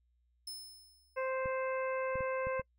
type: tone with exponential decay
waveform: sawtooth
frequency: 5230 Hz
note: E8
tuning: 15 cents flat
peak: -37 dBFS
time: 0.47-1.3 s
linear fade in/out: 5 ms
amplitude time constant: 180 ms
type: harmonic tone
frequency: 523.3 Hz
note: C5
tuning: in tune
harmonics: 1 / 2 / 3 / 4 / 5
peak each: -34 / -40 / -44 / -46 / -48 dBFS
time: 1.16-2.62 s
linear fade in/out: 20 ms
type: clicks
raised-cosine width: 5 ms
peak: -32 dBFS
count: 5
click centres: 1.458 / 2.156 / 2.207 / 2.47 / 2.596 s
effects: noise-tail reverb RT60 0.1 s tail -24 dB re dry + added 60 Hz sine -70 dBFS peak until 2.78 s